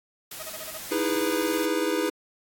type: noise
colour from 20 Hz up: white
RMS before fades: -38 dBFS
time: 0.31-1.66 s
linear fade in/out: 5 ms
type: tone bursts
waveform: sawtooth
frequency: 630 Hz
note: D#5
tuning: 21 cents sharp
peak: -33 dBFS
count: 6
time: 0.39-0.78 s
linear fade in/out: 10 ms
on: 40 ms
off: 30 ms
type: chord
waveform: square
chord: E major seventh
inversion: third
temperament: equal with one note detuned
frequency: 311.1 / 329.6 / 409.4 / 493.9 Hz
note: D#4 / E4 / G#4 / B4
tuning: 0 / 0 / -25 / 0 cents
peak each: -30 dBFS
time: 0.91-2.1 s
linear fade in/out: 10 ms
effects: AAC 64 kbps